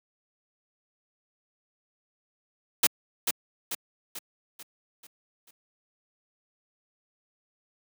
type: noise with echo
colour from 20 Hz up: white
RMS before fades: -20 dBFS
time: 2.83-2.87 s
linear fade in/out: 5 ms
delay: 440 ms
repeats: 6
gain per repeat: -6 dB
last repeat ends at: 5.51 s
effects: high-pass 200 Hz 12 dB/octave